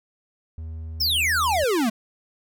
triangle tone, 80.2 Hz, E2, 47 cents flat, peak -29 dBFS, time 0.58-1.64 s, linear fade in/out 0 ms
square exponential sweep, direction down, 5588 to 209.3 Hz, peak -20 dBFS, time 1-1.9 s, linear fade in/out 10 ms
effects none

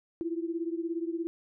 sine beating tone pair, 329.6 / 346.6 Hz, E4 / F4, 0 / -13 cents, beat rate 17 Hz, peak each -32 / -35 dBFS, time 0.21-1.27 s, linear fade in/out 0 ms, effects none

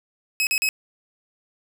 sawtooth tone bursts, 2559 Hz, D#7, 48 cents sharp, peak -16 dBFS, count 3, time 0.4-0.689 s, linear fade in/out 0 ms, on 69 ms, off 41 ms, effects none

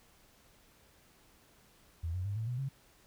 sine tone with pitch steps, 83 / 91.56 / 101.01 / 111.43 / 122.93 / 135.61 Hz, E2 / F#2 / G#2 / A2 / B2 / C#3, +12 / -18 / -48 / +22 / -8 / -38 cents, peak -33 dBFS, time 2.03-2.69 s, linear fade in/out 10 ms, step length 110 ms, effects pink hiss -64 dBFS RMS until 3.06 s

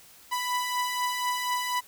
sawtooth beating tone pair, 987.8 / 991.9 Hz, B5 / B5, 0 / +7 cents, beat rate 4.1 Hz, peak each -30 / -24 dBFS, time 0.31-1.81 s, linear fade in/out 20 ms, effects white hiss -53 dBFS RMS until 1.87 s

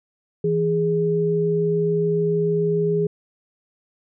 sine tone pair together, 164.3 / 414 Hz, E3 / G#4, -5 / -5 cents, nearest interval octave + major third, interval 1600 cents, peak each -22 / -19 dBFS, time 0.44-3.07 s, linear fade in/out 5 ms, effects none

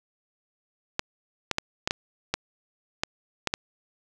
clicks, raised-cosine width 0.2 ms, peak -7 dBFS, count 9, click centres 0.994 / 1.513 / 1.584 / 1.875 / 1.909 / 2.34 / 3.035 / 3.473 / 3.539 s, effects none

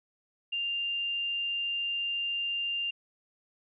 sine tone, 2794 Hz, F7, in tune, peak -29 dBFS, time 0.52-2.91 s, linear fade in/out 10 ms, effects none

